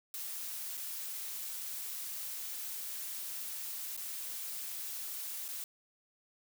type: noise with dropouts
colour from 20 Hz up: blue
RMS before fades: -41 dBFS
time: 0.14-5.64 s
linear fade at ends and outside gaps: 1 ms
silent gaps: 0.772-0.776 / 3.966-3.975 / 5.481-5.486 s
effects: none